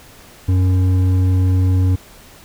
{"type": "tone with hard clipping", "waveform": "sine", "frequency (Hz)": 92.5, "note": "F#2", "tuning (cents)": 0, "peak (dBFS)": -13, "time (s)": [0.48, 1.96], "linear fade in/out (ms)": 10, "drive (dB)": 7, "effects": ["pink hiss -43 dBFS RMS until 2.44 s"]}